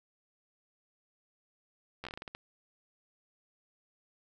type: slowing click train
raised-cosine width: 0.3 ms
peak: -25 dBFS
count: 10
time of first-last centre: 2.04-2.35 s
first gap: 12 ms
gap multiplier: 1.25
effects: none